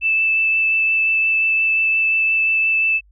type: tone with vibrato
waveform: sine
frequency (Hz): 2637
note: E7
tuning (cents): 0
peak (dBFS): -14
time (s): 0.01-3.01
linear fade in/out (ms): 50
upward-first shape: triangle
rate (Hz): 5.7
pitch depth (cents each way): 9
effects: added 50 Hz sine -49 dBFS peak until 3.11 s